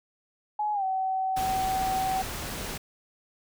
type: tone with pitch glide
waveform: sine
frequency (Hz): 843 to 759.8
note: G#5 to F#5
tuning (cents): +26 to +46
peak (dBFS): -25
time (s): 0.59-2.22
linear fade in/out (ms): 5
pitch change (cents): -180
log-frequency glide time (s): 0.73-0.84
type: noise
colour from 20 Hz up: pink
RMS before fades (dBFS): -35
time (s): 1.36-2.78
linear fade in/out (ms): 10
effects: none